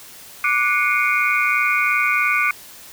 sine tone cluster, 1175 / 1469 / 2126 / 2249 / 2444 Hz, D6 / F#6 / C7 / C#7 / D#7, +1 / -13 / +27 / +24 / -32 cents, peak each -22 dBFS, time 0.44-2.51 s, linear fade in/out 2 ms, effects white hiss -41 dBFS RMS until 2.92 s

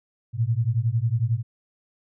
sine beating tone pair, 110 / 121 Hz, A2 / B2, 0 / -35 cents, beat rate 11 Hz, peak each -23 / -23 dBFS, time 0.33-1.43 s, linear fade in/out 50 ms, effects none

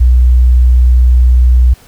sine tone, 61.74 Hz, B1, in tune, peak -3 dBFS, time 0-1.74 s, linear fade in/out 10 ms, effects pink hiss -42 dBFS RMS until 1.87 s

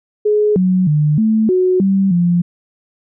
sine tone with pitch steps, 420.7 / 184.6 / 150.1 / 219.3 / 368.1 / 194.1 / 174.2 Hz, G#4 / F#3 / D3 / A3 / F#4 / G3 / F3, +22 / -4 / +38 / -6 / -9 / -17 / -4 cents, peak -10 dBFS, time 0.25-2.42 s, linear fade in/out 10 ms, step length 310 ms, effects none

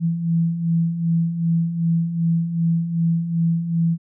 sine beating tone pair, 164.81 / 167.41 Hz, E3 / E3, 0 / +27 cents, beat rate 2.6 Hz, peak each -25 / -18 dBFS, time 0-3.98 s, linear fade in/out 50 ms, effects none

